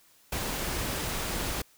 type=noise; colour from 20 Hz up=pink; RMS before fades=-32 dBFS; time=0.32-1.62 s; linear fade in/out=5 ms; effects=white hiss -61 dBFS RMS until 1.77 s